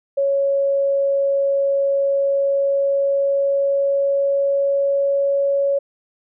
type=tone with pitch glide; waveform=sine; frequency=554.4 to 557.9 Hz; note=C#5 to C#5; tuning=0 to +11 cents; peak=-15 dBFS; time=0.17-5.79 s; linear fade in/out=10 ms; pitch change=+11 cents; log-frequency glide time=1.91-5.37 s; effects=none